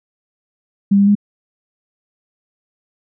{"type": "tone with pitch steps", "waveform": "sine", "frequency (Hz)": [199.2, 200.3, 204.8], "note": ["G3", "G3", "G#3"], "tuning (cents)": [28, 38, -24], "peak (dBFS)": -8, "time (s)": [0.91, 1.153], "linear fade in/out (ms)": 10, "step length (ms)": 81, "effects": []}